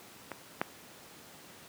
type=clicks; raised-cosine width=0.5 ms; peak=-22 / -13 dBFS; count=2; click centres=0.317 / 0.615 s; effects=pink hiss -52 dBFS RMS until 1.68 s + high-pass 150 Hz 12 dB/octave